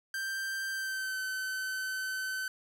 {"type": "tone with pitch glide", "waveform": "45% pulse", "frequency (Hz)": [1572, 1526.4], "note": ["G6", "G6"], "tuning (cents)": [4, -47], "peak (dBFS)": -33, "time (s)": [0.14, 2.48], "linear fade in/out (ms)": 2, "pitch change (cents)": -51, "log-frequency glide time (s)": [0.7, 1.2], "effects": []}